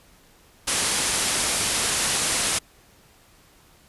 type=low-pass noise; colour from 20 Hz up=white; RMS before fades=-24 dBFS; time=0.67-2.59 s; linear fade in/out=10 ms; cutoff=11000 Hz; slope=96 dB/octave; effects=pink hiss -55 dBFS RMS until 3.88 s + resampled to 32000 Hz